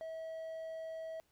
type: tone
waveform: triangle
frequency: 646 Hz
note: E5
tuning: 35 cents flat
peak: -39 dBFS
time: 0.01-1.2 s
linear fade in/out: 0 ms
effects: pink hiss -75 dBFS RMS until 1.31 s